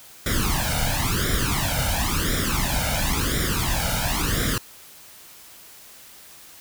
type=noise with flanger; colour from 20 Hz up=pink; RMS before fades=-23 dBFS; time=0.26-4.58 s; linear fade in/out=2 ms; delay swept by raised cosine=0.55 to 1.37 ms; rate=0.96 Hz; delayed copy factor=+0.85; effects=white hiss -46 dBFS RMS until 6.6 s